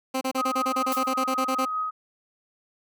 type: tone bursts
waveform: 15% pulse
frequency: 262.2 Hz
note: C4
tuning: 4 cents sharp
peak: -18 dBFS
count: 15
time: 0.14-1.654 s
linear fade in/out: 10 ms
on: 72 ms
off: 31 ms
type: tone with tremolo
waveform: sine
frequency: 1259 Hz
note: D#6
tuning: 20 cents sharp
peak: -24 dBFS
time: 0.37-1.91 s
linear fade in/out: 20 ms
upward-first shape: sine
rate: 5.1 Hz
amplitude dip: 30%
type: noise with exponential decay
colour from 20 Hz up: blue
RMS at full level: -29 dBFS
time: 0.92-1.12 s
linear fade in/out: 1 ms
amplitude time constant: 42 ms
effects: none